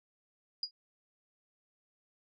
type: tone with exponential decay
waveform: sine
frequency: 4882 Hz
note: D#8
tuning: 34 cents flat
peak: -28 dBFS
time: 0.63-0.71 s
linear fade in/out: 2 ms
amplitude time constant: 17 ms
effects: none